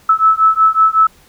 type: beating tone pair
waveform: sine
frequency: 1303 / 1308.4 Hz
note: E6 / E6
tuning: -20 / -13 cents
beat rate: 5.4 Hz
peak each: -11 dBFS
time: 0.09-1.07 s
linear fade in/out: 5 ms
effects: pink hiss -48 dBFS RMS until 1.28 s